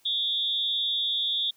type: tone with amplitude modulation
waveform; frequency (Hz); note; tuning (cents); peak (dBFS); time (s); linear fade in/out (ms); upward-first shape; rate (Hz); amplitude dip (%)
sine; 3520; A7; 0; -20; 0.05-1.51; 10; sine; 241; 100
effects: white hiss -63 dBFS RMS until 1.56 s